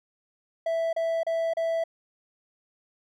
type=tone bursts; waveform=triangle; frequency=659.3 Hz; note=E5; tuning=in tune; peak=-22 dBFS; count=4; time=0.66-1.839 s; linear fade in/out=5 ms; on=270 ms; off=33 ms; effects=none